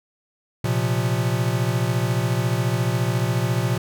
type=chord; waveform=square; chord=Bb suspended second; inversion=none; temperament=equal; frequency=116.54 / 130.81 / 174.61 Hz; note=Bb2 / C3 / F3; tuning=0 / 0 / 0 cents; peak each=-23 / -25 / -28 dBFS; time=0.64-3.78 s; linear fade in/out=5 ms; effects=none